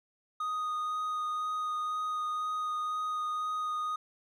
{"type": "tone with vibrato", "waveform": "triangle", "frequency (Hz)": 1241, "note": "D#6", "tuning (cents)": -5, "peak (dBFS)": -29, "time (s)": [0.4, 3.96], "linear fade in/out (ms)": 5, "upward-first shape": "sine", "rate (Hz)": 2, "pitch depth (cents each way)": 9, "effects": []}